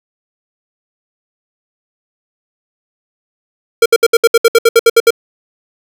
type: tone bursts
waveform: square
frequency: 461.3 Hz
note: A#4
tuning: 18 cents flat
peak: -4 dBFS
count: 13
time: 3.82-5.106 s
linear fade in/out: 5 ms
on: 38 ms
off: 66 ms
effects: none